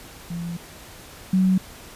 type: tone pair in turn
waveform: sine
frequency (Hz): 170.9 / 187.22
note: F3 / F#3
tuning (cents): -37 / +21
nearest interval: major second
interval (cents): 158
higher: second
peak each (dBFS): -27 / -15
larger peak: second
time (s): 0.3-0.57 / 1.33-1.58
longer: first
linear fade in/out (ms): 5
effects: pink hiss -43 dBFS RMS until 1.95 s + resampled to 32000 Hz